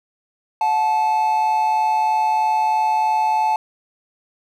triangle tone pair together, 726.9 / 870 Hz, F#5 / A5, -31 / -20 cents, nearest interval minor third, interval 311 cents, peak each -22 / -14 dBFS, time 0.61-3.56 s, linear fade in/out 2 ms, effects none

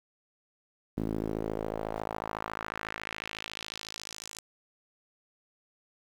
sawtooth tone with band-pass filter sweep, 54 Hz, A1, 32 cents flat, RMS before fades -37 dBFS, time 0.97-4.4 s, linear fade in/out 5 ms, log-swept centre 260 to 7700 Hz, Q 1.7, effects 9-bit

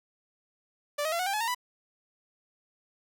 sawtooth tone with pitch steps, 585 / 630.6 / 679.8 / 732.8 / 790 / 851.6 / 918 / 989.5 Hz, D5 / D#5 / F5 / F#5 / G5 / G#5 / A#5 / B5, -7 / +23 / -47 / -17 / +13 / +43 / -27 / +3 cents, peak -24 dBFS, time 0.98-1.548 s, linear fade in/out 10 ms, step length 71 ms, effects none

